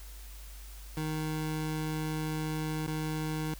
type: tone with dropouts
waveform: 25% pulse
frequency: 155.56 Hz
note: D#3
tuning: in tune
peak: -28 dBFS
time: 0.97-3.54 s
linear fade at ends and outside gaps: 2 ms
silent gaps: 2.867-2.878 s
effects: added 50 Hz sine -44 dBFS peak until 3.59 s + white hiss -53 dBFS RMS until 3.59 s